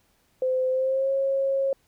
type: tone with pitch glide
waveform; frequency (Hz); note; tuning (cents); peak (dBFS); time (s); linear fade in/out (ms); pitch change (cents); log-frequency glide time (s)
sine; 515 to 543.1; C5 to C#5; -28 to -36; -21; 0.42-1.73; 2; +92; 0.7-1.11
effects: pink hiss -66 dBFS RMS until 1.87 s